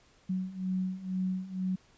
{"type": "beating tone pair", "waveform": "sine", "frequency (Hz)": [184.8, 186.9], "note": ["F#3", "F#3"], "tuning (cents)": [-2, 18], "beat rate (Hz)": 2.1, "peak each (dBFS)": [-35, -32], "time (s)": [0.29, 1.76], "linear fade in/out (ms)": 10, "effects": ["pink hiss -63 dBFS RMS until 1.97 s", "resampled to 16000 Hz"]}